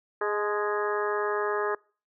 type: harmonic tone with a mistuned harmonic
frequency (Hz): 207.7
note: G#3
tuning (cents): 0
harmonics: 2 / 3 / 4 / 5 / 6 / 7 / 8 / 9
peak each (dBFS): -28 / -36 / -36 / -35 / -33 / -44 / -34 / -44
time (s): 0.21-1.75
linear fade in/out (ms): 5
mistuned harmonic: 4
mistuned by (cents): +36
effects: noise-tail reverb RT60 0.4 s tail -26 dB re dry